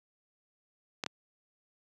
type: clicks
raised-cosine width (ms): 0.2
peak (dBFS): -15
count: 2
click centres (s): 1.038 / 1.063
effects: high-pass 150 Hz 12 dB/octave